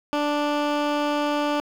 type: tone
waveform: 15% pulse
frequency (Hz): 293.7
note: D4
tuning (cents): 0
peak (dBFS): -15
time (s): 0.13-1.6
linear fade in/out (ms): 0
effects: low-pass 4000 Hz 12 dB/octave + 7-bit